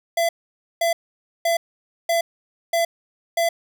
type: tone bursts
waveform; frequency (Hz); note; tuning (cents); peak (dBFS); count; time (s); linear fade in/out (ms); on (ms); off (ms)
square; 674; E5; +38; -18; 6; 0.17-3.49; 5; 120; 520
effects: none